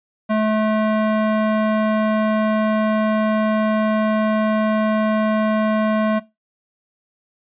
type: tone with band-pass filter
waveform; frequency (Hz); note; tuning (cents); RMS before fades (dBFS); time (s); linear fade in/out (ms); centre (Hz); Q
square; 216.1; A3; -31; -18; 0.29-6.2; 20; 680; 0.62
effects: noise-tail reverb RT60 0.2 s tail -18 dB re dry + resampled to 8000 Hz